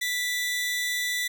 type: tone pair together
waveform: sawtooth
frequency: 1975.5 / 3535 Hz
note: B6 / A7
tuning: 0 / +7 cents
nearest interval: minor seventh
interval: 1007 cents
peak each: -23 / -31 dBFS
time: 0.01-1.28 s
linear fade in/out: 10 ms
effects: none